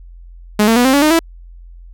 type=tone with pitch steps; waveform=sawtooth; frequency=210.3 / 226.7 / 244.4 / 263.4 / 284 / 306.1 / 330 Hz; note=G#3 / A#3 / B3 / C4 / C#4 / D#4 / E4; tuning=+22 / -48 / -18 / +12 / +42 / -28 / +2 cents; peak=-5 dBFS; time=0.59-1.192 s; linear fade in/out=5 ms; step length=86 ms; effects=added 43 Hz sine -34 dBFS peak until 1.93 s